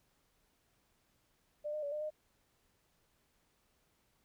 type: tone with pitch steps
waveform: sine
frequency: 596 / 608 / 573 / 603 / 612 Hz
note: D5 / D#5 / D5 / D5 / D#5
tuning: +25 / -40 / -43 / +46 / -29 cents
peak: -36 dBFS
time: 1.64-2.105 s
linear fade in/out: 20 ms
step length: 93 ms
effects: pink hiss -75 dBFS RMS until 4.24 s